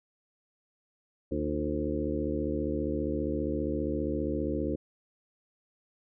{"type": "harmonic tone with a mistuned harmonic", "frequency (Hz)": 75, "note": "D2", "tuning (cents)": 37, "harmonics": [1, 2, 3, 4, 5, 6, 7], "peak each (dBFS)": [-36, -40, -36, -33, -36, -37, -37], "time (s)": [1.31, 4.76], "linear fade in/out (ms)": 10, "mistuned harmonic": 5, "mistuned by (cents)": -70, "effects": []}